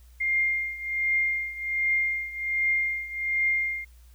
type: tone with tremolo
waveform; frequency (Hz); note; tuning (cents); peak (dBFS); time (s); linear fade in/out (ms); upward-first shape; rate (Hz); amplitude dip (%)
sine; 2114; C7; +17; -20; 0.2-3.85; 10; triangle; 1.3; 85
effects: added 60 Hz sine -49 dBFS peak until 4.14 s + white hiss -63 dBFS RMS until 4.14 s